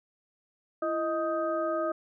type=harmonic tone with a mistuned harmonic; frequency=313.1 Hz; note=D#4; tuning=11 cents sharp; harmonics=1 / 2 / 4 / 5; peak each=-33 / -29 / -33 / -44 dBFS; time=0.82-1.92 s; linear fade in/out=5 ms; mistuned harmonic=1; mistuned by=+120 cents; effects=none